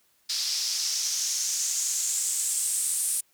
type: noise with band-pass filter sweep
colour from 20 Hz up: white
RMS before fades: -28 dBFS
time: 0.29-3.21 s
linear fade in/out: 10 ms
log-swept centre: 4800 to 9300 Hz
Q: 3.7
effects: white hiss -66 dBFS RMS until 3.33 s